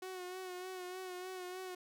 sawtooth tone with vibrato, 367.4 Hz, F#4, 12 cents flat, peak -39 dBFS, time 0.02-1.75 s, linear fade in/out 5 ms, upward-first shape sine, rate 3.3 Hz, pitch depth 36 cents each way, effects none

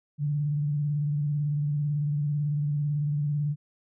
sine tone with vibrato, 146.83 Hz, D3, in tune, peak -24 dBFS, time 0.18-3.56 s, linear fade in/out 50 ms, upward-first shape square, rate 18 Hz, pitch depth 39 cents each way, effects none

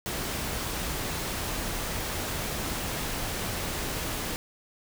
pink noise, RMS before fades -32 dBFS, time 0.06-4.36 s, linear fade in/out 0 ms, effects none

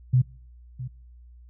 sine tone with echo, 126.9 Hz, B2, 47 cents sharp, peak -15 dBFS, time 0.13-0.22 s, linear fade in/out 10 ms, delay 660 ms, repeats 1, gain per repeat -15 dB, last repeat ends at 0.88 s, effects noise-tail reverb RT60 0.6 s tail -26 dB re dry + added 60 Hz sine -46 dBFS peak until 1.49 s

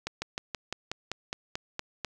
slowing click train, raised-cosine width 0.2 ms, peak -15 dBFS, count 11, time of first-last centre 0.07-2.047 s, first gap 150 ms, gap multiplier 1.06, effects none

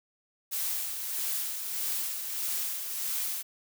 blue noise with tremolo, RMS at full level -31 dBFS, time 0.51-3.43 s, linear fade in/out 20 ms, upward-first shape sine, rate 1.6 Hz, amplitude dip 45%, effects none

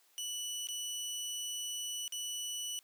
20% pulse tone with dropouts, 2960 Hz, F#7, in tune, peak -32 dBFS, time 0.18-2.79 s, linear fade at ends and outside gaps 0 ms, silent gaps 0.671-0.687 / 2.079-2.123 s, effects white hiss -68 dBFS RMS until 2.83 s + high-pass 400 Hz 12 dB/octave

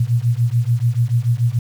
sine beating tone pair, 115.5 / 122.4 Hz, A#2 / B2, -16 / -15 cents, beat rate 6.9 Hz, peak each -17 dBFS, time 0-1.59 s, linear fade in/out 5 ms, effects 7-bit

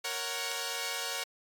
5% pulse chord, F# major, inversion first, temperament equal, 466.2 / 554.4 / 740 Hz, A#4 / C#5 / F#5, 0 / 0 / 0 cents, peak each -26 dBFS, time 0.04-1.24 s, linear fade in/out 10 ms, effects AAC 64 kbps

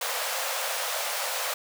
pink high-pass noise, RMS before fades -30 dBFS, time 0.01-1.54 s, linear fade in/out 5 ms, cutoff 490 Hz, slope 96 dB/octave, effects none

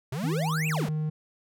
square exponential two-way sweep, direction up then down, 119.6 to 2810 to 119.6 Hz, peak -30 dBFS, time 0.12-0.89 s, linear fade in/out 5 ms, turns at 0.68 s
triangle tone with pitch glide, 159.3 to 154.23 Hz, D#3 to D#3, +41 to -15 cents, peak -24 dBFS, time 0.23-1.1 s, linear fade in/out 10 ms, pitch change -56 cents, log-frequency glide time 0.41-0.9 s
effects none

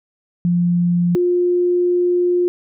sine tone pair in turn, 174.61 / 354.7 Hz, F3 / F4, 0 / +27 cents, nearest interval octave, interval 1227 cents, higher second, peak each -13 dBFS, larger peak neither, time 0.45-1.15 / 1.15-2.48 s, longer second, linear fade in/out 0 ms, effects none

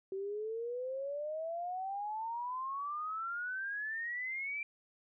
sine exponential sweep, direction up, 380 to 2363 Hz, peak -36 dBFS, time 0.12-4.63 s, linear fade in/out 2 ms, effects none

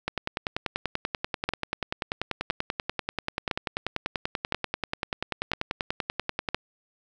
two click trains, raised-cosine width 0.3 ms, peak -9 / -11 dBFS, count 6 / 67, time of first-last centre 1.49-6.546 / 0.08-6.488 s, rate 0.989 / 10.3 Hz, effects none

